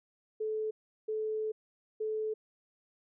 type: tone bursts at uneven times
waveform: sine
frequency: 433.8 Hz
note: A4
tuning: 25 cents flat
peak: -31 dBFS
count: 3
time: 0.4-0.71 / 1.08-1.52 / 2-2.34 s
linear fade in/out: 10 ms
effects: none